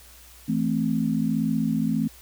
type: chord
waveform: sine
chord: A minor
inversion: second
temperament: equal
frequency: 164.81 / 220 / 261.6 Hz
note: E3 / A3 / C4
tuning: 0 / 0 / 0 cents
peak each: -27 / -24 / -26 dBFS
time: 0.48-2.08 s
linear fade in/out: 10 ms
effects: added 60 Hz sine -51 dBFS peak until 2.21 s + white hiss -50 dBFS RMS until 2.21 s